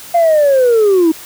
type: linear sweep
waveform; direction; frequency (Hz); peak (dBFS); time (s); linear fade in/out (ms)
sine; down; 698.5 to 311.1; -5; 0.14-1.12; 10
effects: tanh soft clip ceiling -5 dBFS + white hiss -33 dBFS RMS until 1.25 s